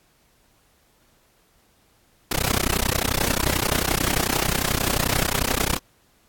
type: noise with amplitude modulation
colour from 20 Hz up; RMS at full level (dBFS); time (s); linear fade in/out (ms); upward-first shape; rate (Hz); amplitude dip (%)
pink; -19; 2.31-5.77; 5; sine; 31.3; 100
effects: pink hiss -61 dBFS RMS until 6.28 s + AAC 64 kbps